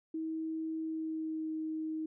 sine tone with pitch glide, 319.9 to 315.1 Hz, D#4 to D#4, +48 to +22 cents, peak -34 dBFS, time 0.14-2.06 s, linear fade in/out 5 ms, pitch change -26 cents, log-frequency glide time 0.8-1.52 s, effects none

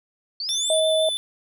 sine exponential sweep, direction up, 4363 to 10000 Hz, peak -26 dBFS, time 0.4-0.8 s, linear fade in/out 2 ms
square tone with vibrato, 3520 Hz, A7, in tune, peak -24 dBFS, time 0.49-1.17 s, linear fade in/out 0 ms, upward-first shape triangle, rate 5.9 Hz, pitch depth 16 cents each way
sine tone, 634 Hz, D#5, 32 cents sharp, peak -18 dBFS, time 0.7-1.09 s, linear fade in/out 2 ms
effects none

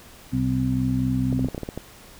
harmonic tone, 64.2 Hz, C2, 32 cents flat, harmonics 1 / 2 / 3 / 4, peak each -32 / -24 / -30 / -23 dBFS, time 0.32-1.48 s, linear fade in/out 20 ms
clicks, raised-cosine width 2 ms, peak -16 dBFS, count 9, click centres 1.327 / 1.393 / 1.446 / 1.486 / 1.547 / 1.579 / 1.633 / 1.689 / 1.776 s
effects pink hiss -47 dBFS RMS until 2.19 s

